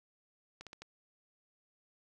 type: clicks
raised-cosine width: 0.2 ms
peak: -30 dBFS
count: 4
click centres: 0.61 / 0.667 / 0.731 / 0.82 s
effects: none